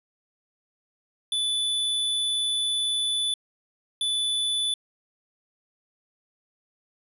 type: tone bursts at uneven times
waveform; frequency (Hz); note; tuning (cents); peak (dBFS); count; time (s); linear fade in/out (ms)
square; 3482; A7; -19; -24; 2; 1.32-3.34 / 4.01-4.74; 2
effects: resampled to 32000 Hz